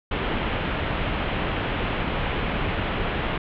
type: low-pass noise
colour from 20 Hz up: pink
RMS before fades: -26 dBFS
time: 0.11-3.38 s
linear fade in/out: 5 ms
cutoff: 3300 Hz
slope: 48 dB/octave
effects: none